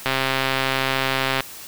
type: click train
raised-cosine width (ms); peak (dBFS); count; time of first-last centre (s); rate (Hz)
0.3; -4; 180; 0.06-1.406; 133
effects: white hiss -38 dBFS RMS until 1.67 s